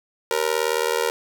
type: tone with amplitude modulation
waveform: sawtooth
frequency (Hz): 469.7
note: A#4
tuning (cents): +13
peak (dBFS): -12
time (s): 0.31-1.1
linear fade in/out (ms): 0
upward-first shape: sine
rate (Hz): 78.8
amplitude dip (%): 100
effects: none